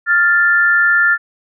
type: tone pair together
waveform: sine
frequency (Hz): 1400 / 1762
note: F6 / A6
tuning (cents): +4 / +2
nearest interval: major third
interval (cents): 398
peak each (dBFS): -12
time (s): 0.06-1.18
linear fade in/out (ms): 50
effects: none